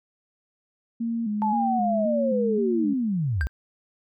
sine tone with vibrato, 220 Hz, A3, in tune, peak -24 dBFS, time 1-2.94 s, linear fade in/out 10 ms, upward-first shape square, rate 1.9 Hz, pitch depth 83 cents each way
sine linear sweep, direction down, 882 to 55.8 Hz, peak -22 dBFS, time 1.42-3.47 s, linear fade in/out 0 ms
triangle tone with exponential decay, 1577 Hz, G6, 10 cents sharp, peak -21 dBFS, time 3.41-3.49 s, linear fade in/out 0 ms, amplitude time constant 17 ms
effects none

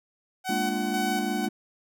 sawtooth tone with tremolo, 752 Hz, F#5, 28 cents sharp, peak -23 dBFS, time 0.44-1.49 s, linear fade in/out 50 ms, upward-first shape square, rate 2 Hz, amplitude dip 40%
triangle chord, Bb dominant seventh, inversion third, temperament equal, 207.7 / 233.1 / 293.7 / 349.2 Hz, Ab3 / Bb3 / D4 / F4, 0 / 0 / 0 / 0 cents, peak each -29 / -30 / -31 / -32 dBFS, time 0.49-1.49 s, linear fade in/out 5 ms
effects none

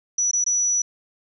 sine tone with dropouts, 5900 Hz, F#8, 6 cents flat, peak -18 dBFS, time 0.18-0.82 s, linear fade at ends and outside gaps 5 ms, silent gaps 0.313-0.332 / 0.442-0.463 s, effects none

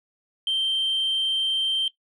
sine tone, 3136 Hz, G7, in tune, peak -19 dBFS, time 0.47-1.88 s, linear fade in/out 2 ms, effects noise-tail reverb RT60 0.1 s tail -17 dB re dry + tanh soft clip ceiling -19 dBFS

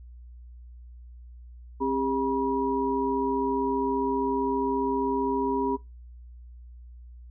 sine tone cluster, 266.2 / 401.3 / 965 Hz, C4 / G4 / B5, +30 / +41 / -40 cents, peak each -28 dBFS, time 1.8-5.77 s, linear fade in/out 20 ms, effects noise-tail reverb RT60 0.2 s tail -20 dB re dry + added 60 Hz sine -43 dBFS peak until 7.3 s

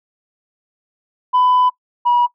sine tone pair in turn, 1000 / 967.1 Hz, B5 / B5, +21 / -37 cents, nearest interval minor second, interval 58 cents, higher first, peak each -9 dBFS, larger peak neither, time 1.33-1.7 / 2.05-2.27 s, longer first, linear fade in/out 20 ms, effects noise-tail reverb RT60 0.1 s tail -21 dB re dry + tanh soft clip ceiling -8 dBFS

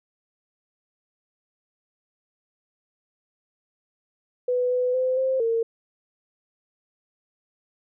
sine tone with pitch steps, 496.6 / 499.6 / 513 / 525 / 457.3 Hz, B4 / B4 / C5 / C5 / A#4, +9 / +20 / -34 / +6 / -33 cents, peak -20 dBFS, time 4.48-5.63 s, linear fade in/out 5 ms, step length 230 ms, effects none

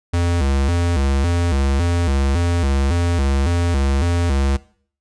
square tone with vibrato, 76.9 Hz, D#2, 20 cents flat, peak -16 dBFS, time 0.13-4.57 s, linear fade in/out 10 ms, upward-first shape square, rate 1.8 Hz, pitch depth 200 cents each way, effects noise-tail reverb RT60 0.5 s tail -19 dB re dry + resampled to 22050 Hz

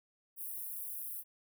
white high-pass noise, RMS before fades -42 dBFS, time 0.36-1.24 s, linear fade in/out 50 ms, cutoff 10000 Hz, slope 48 dB/octave, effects none

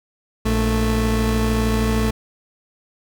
30% pulse tone pair together, 58.27 / 220 Hz, A#1 / A3, 0 / 0 cents, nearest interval octave + major seventh, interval 2300 cents, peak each -17 dBFS, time 0.45-2.11 s, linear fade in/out 10 ms, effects none

